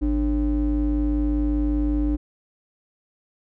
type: ring-modulated tone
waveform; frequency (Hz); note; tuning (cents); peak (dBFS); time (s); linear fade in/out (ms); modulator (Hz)
triangle; 122.4; B2; -15; -14; 0.01-2.17; 20; 175
effects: none